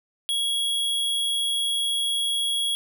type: tone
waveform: square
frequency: 3322 Hz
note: G#7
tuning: in tune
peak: -23 dBFS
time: 0.29-2.75 s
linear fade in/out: 0 ms
effects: none